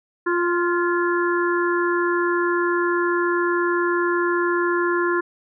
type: harmonic tone with a mistuned harmonic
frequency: 349.2 Hz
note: F4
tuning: in tune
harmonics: 1 / 3 / 4 / 5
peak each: -20 / -25 / -26 / -27 dBFS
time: 0.26-5.21 s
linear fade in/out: 10 ms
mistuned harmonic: 5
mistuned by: -29 cents
effects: none